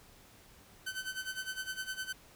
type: tone with tremolo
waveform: sawtooth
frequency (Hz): 1526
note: G6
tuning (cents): -47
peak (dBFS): -31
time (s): 0.86-2.13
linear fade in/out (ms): 10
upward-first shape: sine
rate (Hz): 9.8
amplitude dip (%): 80
effects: pink hiss -59 dBFS RMS until 2.35 s